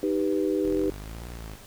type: chord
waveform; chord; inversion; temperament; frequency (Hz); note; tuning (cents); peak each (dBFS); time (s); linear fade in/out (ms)
sine; Eb augmented; none; equal; 311.1 / 392 / 493.9; Eb4 / G4 / B4; 0 / 0 / 0; -26 / -26 / -30; 0.03-0.9; 2
type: linear two-way sweep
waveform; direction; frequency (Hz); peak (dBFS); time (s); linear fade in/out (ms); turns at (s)
sawtooth; up then down; 39.9 to 60.5 to 51.4; -33; 0.64-1.56; 10; 1.28
effects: pink hiss -48 dBFS RMS until 1.66 s